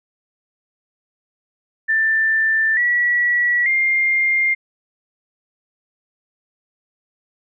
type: tone with pitch steps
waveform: sine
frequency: 1776 / 1936.7 / 2112 Hz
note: A6 / B6 / C7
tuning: +16 / -34 / +16 cents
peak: -14 dBFS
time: 1.88-4.55 s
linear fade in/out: 20 ms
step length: 890 ms
effects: none